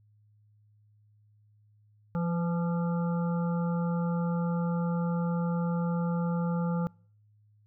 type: harmonic tone with a mistuned harmonic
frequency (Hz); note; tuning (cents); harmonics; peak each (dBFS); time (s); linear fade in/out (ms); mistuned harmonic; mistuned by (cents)
171.7; F3; -29; 1 / 3 / 5 / 7 / 8; -27 / -37 / -41 / -44 / -45; 2.15-6.87; 0; 3; -27
effects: noise-tail reverb RT60 0.5 s tail -26 dB re dry + added 105 Hz sine -60 dBFS peak until 7.66 s